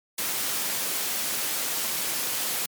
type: noise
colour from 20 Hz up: white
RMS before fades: -28 dBFS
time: 0.18-2.66 s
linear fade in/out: 5 ms
effects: high-pass 150 Hz 12 dB/octave + MP3 96 kbps